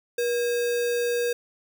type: tone with sample-and-hold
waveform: sine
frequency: 479.1 Hz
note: A#4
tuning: 47 cents sharp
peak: -22 dBFS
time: 0.18-1.33 s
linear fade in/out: 5 ms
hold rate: 2100 Hz
effects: none